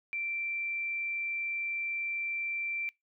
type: tone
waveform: sine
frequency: 2349 Hz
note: D7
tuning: in tune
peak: -32 dBFS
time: 0.13-2.89 s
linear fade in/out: 0 ms
effects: noise-tail reverb RT60 0.2 s tail -25 dB re dry